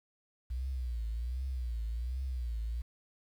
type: tone with vibrato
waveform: sine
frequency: 60.3 Hz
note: B1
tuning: 41 cents flat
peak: -32 dBFS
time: 0.5-2.82 s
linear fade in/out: 10 ms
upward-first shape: triangle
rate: 1.3 Hz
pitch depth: 180 cents each way
effects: tanh soft clip ceiling -28 dBFS + 10-bit